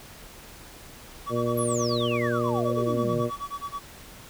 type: tone with tremolo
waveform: triangle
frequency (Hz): 1137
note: C#6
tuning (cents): +44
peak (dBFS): -27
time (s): 1.26-3.8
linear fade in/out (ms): 20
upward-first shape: sine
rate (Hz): 9.3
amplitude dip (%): 100
type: harmonic tone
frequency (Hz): 119.2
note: A#2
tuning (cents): +39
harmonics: 1 / 2 / 3 / 4 / 5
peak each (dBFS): -30 / -30 / -30 / -30 / -30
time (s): 1.29-3.31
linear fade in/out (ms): 50
type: exponential sweep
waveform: sine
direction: down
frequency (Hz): 11840 to 131.4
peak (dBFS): -31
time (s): 1.57-3.22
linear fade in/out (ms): 10
effects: pink hiss -46 dBFS RMS until 4.29 s